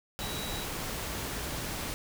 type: tone in noise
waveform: sine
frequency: 3887 Hz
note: B7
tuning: 28 cents flat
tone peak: -41 dBFS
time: 0.21-0.64 s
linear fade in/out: 0 ms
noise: pink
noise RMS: -36 dBFS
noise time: 0.19-1.94 s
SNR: -8 dB
effects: none